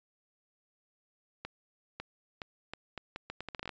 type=accelerating click train; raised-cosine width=0.3 ms; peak=-23 dBFS; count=15; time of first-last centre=1.45-3.693 s; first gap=550 ms; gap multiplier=0.76; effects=resampled to 16000 Hz